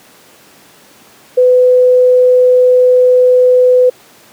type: tone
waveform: sine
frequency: 502 Hz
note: B4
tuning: 28 cents sharp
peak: -4 dBFS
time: 1.37-3.9 s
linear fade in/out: 10 ms
effects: pink hiss -42 dBFS RMS until 4.32 s + high-pass 200 Hz 12 dB/octave